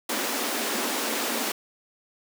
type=high-pass noise; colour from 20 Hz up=pink; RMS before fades=-28 dBFS; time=0.09-1.52 s; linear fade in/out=5 ms; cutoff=210 Hz; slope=96 dB/octave; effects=none